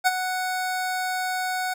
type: tone with ADSR envelope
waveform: 25% pulse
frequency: 740 Hz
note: F#5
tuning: in tune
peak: -11 dBFS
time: 0.04-1.74 s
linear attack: 29 ms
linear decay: 30 ms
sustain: -10 dB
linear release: 10 ms
effects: none